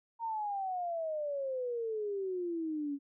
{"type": "exponential sweep", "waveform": "sine", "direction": "down", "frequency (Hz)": [932.3, 277.2], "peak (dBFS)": -33, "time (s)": [0.19, 2.99], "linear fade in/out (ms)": 50, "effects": []}